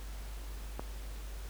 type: click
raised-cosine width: 1 ms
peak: -23 dBFS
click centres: 0.795 s
effects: added 50 Hz sine -40 dBFS peak until 1.49 s + pink hiss -52 dBFS RMS until 1.49 s